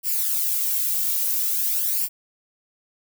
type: noise with flanger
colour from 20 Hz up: violet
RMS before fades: -23 dBFS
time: 0.03-2.09 s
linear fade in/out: 50 ms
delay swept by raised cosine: 0.39 to 2.19 ms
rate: 0.49 Hz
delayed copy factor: +0.7
effects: none